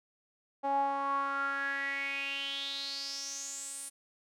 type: tone with band-pass filter sweep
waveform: sawtooth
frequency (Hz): 277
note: C#4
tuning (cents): -1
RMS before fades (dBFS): -35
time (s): 0.63-3.9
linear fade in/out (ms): 20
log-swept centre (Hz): 740 to 9500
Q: 7.6
effects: none